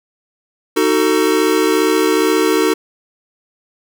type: chord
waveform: square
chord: D# diminished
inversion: none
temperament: just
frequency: 311.1 / 373.4 / 448 Hz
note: D#4 / F#4 / A4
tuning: 0 / +16 / +31 cents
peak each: -17 dBFS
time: 0.76-2.74 s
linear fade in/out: 10 ms
effects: none